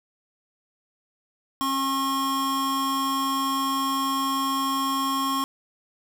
square tone pair together, 270.6 / 1083 Hz, C#4 / C#6, -42 / -41 cents, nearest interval 2 octaves, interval 2401 cents, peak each -29 / -25 dBFS, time 1.61-5.44 s, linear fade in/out 0 ms, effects none

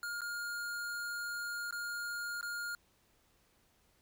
square tone with dropouts, 1417 Hz, F6, 25 cents sharp, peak -38 dBFS, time 0.03-2.75 s, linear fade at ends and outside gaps 1 ms, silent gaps 0.208-0.217 / 1.709-1.725 / 2.411-2.428 s, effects pink hiss -71 dBFS RMS until 4.01 s

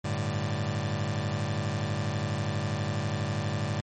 sawtooth chord, G suspended second, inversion none, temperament just, 98 / 110.25 / 147 Hz, G2 / A2 / D3, 0 / +4 / +2 cents, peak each -28 dBFS, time 0.04-3.81 s, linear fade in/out 10 ms, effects MP3 32 kbps

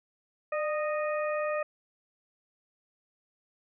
harmonic tone with a mistuned harmonic, 619 Hz, D#5, 9 cents flat, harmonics 1 / 2 / 3 / 4, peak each -29 / -35 / -39 / -41 dBFS, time 0.52-1.63 s, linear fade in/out 5 ms, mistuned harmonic 1, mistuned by -52 cents, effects none

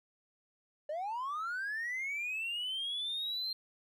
triangle linear sweep, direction up, 577 to 4186 Hz, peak -32 dBFS, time 0.89-3.53 s, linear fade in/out 5 ms, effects tanh soft clip ceiling -30 dBFS

